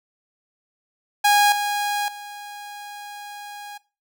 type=tone with level steps; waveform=sawtooth; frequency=822 Hz; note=G#5; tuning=18 cents flat; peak=-10 / -18 / -31 dBFS; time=1.24-3.78 s; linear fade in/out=10 ms; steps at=1.52 / 2.08 s; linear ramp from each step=2 ms; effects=noise-tail reverb RT60 0.3 s tail -20 dB re dry